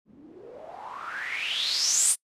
blue noise with low-pass filter sweep, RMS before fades -29 dBFS, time 0.05-2.16 s, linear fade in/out 50 ms, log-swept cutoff 210 to 9600 Hz, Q 7.3, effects noise-tail reverb RT60 0.1 s tail -25 dB re dry + resampled to 32000 Hz

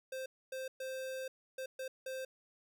square tone bursts at uneven times, 523.3 Hz, C5, in tune, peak -40 dBFS, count 6, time 0.12-0.26 / 0.52-0.68 / 0.8-1.28 / 1.58-1.66 / 1.79-1.88 / 2.06-2.25 s, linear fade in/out 5 ms, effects none

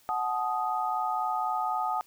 sine chord, D# diminished, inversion first, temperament equal with one note detuned, 740 / 863.9 / 1244.5 Hz, F#5 / A5 / D#6, 0 / -32 / 0 cents, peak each -31 dBFS, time 0.09-2.01 s, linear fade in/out 0 ms, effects white hiss -61 dBFS RMS until 2.06 s

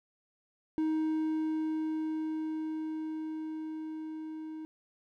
triangle tone with level ramp, 314.1 Hz, D#4, 16 cents sharp, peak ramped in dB -25 to -37 dBFS, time 0.78-4.65 s, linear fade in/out 0 ms, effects none

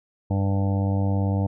harmonic tone, 98.1 Hz, G2, 2 cents sharp, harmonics 1 / 2 / 3 / 5 / 6 / 7 / 8 / 9, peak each -21 / -27 / -31 / -35 / -37 / -38 / -39 / -40 dBFS, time 0.3-1.47 s, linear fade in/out 10 ms, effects none

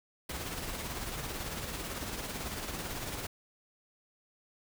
pink noise with tremolo, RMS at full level -37 dBFS, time 0.29-3.27 s, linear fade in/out 5 ms, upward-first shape sine, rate 18 Hz, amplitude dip 40%, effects none

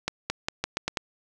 accelerating click train, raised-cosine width 0.2 ms, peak -9 dBFS, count 7, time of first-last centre 0.08-0.972 s, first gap 220 ms, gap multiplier 0.84, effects none

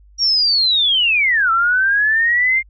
sine linear two-way sweep, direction down then up, 5650 to 1318.5 to 2127 Hz, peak -12 dBFS, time 0.18-2.63 s, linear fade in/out 50 ms, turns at 1.51 s, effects added 50 Hz sine -44 dBFS peak until 2.69 s

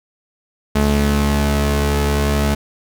sawtooth tone pair together, 71.5 / 214.9 Hz, D2 / A3, -46 / -41 cents, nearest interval octave + perfect fifth, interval 1905 cents, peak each -12 / -14 dBFS, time 0.75-2.55 s, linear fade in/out 10 ms, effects none

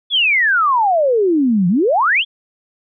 sine exponential two-way sweep, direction down then up, 3500 to 168.9 to 3500 Hz, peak -11 dBFS, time 0.1-2.25 s, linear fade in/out 50 ms, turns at 1.68 s, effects none

